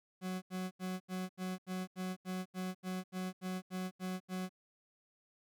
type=tone bursts; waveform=40% pulse; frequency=185 Hz; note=F#3; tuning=in tune; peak=-36 dBFS; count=15; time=0.21-4.494 s; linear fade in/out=50 ms; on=210 ms; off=81 ms; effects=none